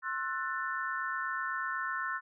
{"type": "chord", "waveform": "sine", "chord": "F# half-diminished seventh", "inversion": "second", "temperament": "just", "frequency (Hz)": [1065.6, 1332, 1480, 1776], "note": ["C6", "E6", "F#6", "A6"], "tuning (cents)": [31, 18, 0, 16], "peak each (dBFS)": [-38, -38, -37, -38], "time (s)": [0.02, 2.21], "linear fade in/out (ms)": 50, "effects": []}